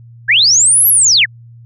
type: linear two-way sweep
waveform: sine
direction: up then down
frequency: 1526 to 11840 to 1526 Hz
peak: -6 dBFS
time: 0.28-1.26 s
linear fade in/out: 20 ms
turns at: 0.88 s
effects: added 117 Hz sine -35 dBFS peak until 1.65 s